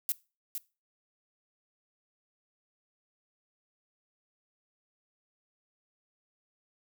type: noise with echo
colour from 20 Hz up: violet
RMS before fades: -29 dBFS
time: 0.09-0.12 s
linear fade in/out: 0 ms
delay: 460 ms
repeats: 1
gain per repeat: -7 dB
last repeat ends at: 0.58 s
effects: noise-tail reverb RT60 0.3 s tail -21 dB re dry